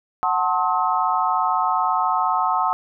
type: chord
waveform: sine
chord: F# diminished seventh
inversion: none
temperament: just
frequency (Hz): 740 / 888 / 1065.6 / 1278.7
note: F#5 / A5 / C6 / Eb6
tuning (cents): 0 / +16 / +31 / +47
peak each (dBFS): -23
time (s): 0.23-2.73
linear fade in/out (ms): 0
effects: none